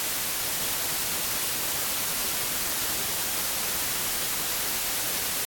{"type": "noise", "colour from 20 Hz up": "white", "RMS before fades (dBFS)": -28, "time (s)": [0, 5.45], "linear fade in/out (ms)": 0, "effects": ["AAC 64 kbps"]}